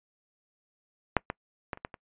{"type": "clicks", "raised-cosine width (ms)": 0.5, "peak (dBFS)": [-6, -16, -17, -30, -19, -27], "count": 6, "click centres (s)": [1.167, 1.301, 1.732, 1.774, 1.849, 1.942], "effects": ["noise-tail reverb RT60 0.1 s tail -25 dB re dry", "resampled to 8000 Hz"]}